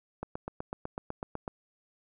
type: click train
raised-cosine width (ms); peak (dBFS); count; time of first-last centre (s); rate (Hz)
1; -21; 11; 0.23-1.478; 8.01
effects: none